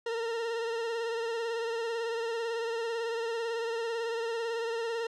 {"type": "tone with vibrato", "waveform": "40% pulse", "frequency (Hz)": 460, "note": "A#4", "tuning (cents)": -23, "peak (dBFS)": -30, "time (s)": [0.06, 5.07], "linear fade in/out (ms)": 5, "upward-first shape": "triangle", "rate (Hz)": 18, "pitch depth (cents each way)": 47, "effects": ["low-pass 5000 Hz 12 dB/octave"]}